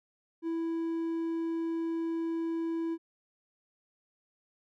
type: tone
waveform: triangle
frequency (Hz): 330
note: E4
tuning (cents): +2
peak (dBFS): -28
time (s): 0.42-2.98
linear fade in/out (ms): 50
effects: none